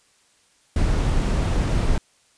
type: noise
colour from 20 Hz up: brown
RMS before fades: -20 dBFS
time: 0.76-1.98 s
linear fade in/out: 2 ms
effects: white hiss -60 dBFS RMS until 2.37 s + resampled to 22050 Hz